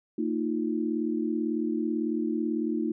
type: chord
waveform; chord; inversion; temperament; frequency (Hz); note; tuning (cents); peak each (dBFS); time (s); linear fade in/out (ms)
sine; Bb suspended fourth; none; equal with one note detuned; 227.5 / 311.1 / 349.2; Bb3 / Eb4 / F4; -42 / 0 / 0; -30 / -29 / -32; 0.18-2.92; 5
effects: none